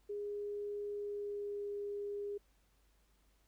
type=tone with pitch glide; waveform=sine; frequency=410.8 to 407.5 Hz; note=G#4 to G#4; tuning=-19 to -33 cents; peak=-38 dBFS; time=0.09-2.38 s; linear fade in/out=10 ms; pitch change=-14 cents; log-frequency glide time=0.9-1.7 s; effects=added 50 Hz sine -70 dBFS peak until 3.47 s + pink hiss -75 dBFS RMS until 3.47 s